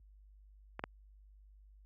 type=clicks; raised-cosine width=0.5 ms; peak=-25 / -21 dBFS; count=2; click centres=0.794 / 0.839 s; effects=added 50 Hz sine -52 dBFS peak until 1.85 s + high-pass 60 Hz 12 dB/octave